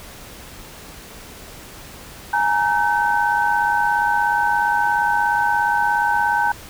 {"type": "tone cluster", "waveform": "sine", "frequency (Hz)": [835, 932, 1530], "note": ["G#5", "A#5", "G6"], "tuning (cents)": [9, -1, -42], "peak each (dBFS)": -20, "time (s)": [2.33, 6.52], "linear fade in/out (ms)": 5, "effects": ["pink hiss -39 dBFS RMS until 6.69 s"]}